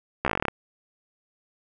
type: slowing click train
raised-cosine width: 0.5 ms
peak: -8 dBFS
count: 12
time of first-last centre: 0.25-0.483 s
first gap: 14 ms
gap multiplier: 1.08
effects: none